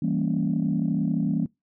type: chord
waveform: sine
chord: E diminished seventh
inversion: none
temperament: equal with one note detuned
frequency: 164.81 / 196 / 230.8 / 277.2 Hz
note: E3 / G3 / Bb3 / Db4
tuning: 0 / 0 / -17 / 0 cents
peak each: -26 / -27 / -26 / -28 dBFS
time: 0.02-1.46 s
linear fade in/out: 5 ms
effects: noise-tail reverb RT60 0.2 s tail -23 dB re dry + tanh soft clip ceiling -14 dBFS